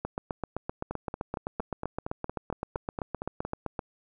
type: two click trains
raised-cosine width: 1 ms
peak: -17 / -19 dBFS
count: 30 / 12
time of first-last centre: 0.05-3.792 / 0.91-3.45 s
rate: 7.75 / 4.33 Hz
effects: none